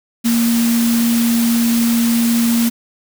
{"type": "tone in noise", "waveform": "sine", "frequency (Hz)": 233.1, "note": "A#3", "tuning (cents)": 0, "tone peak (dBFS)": -12, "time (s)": [0.24, 2.7], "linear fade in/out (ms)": 20, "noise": "white", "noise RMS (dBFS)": -23, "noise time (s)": [0.24, 2.7], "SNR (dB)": 8, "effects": []}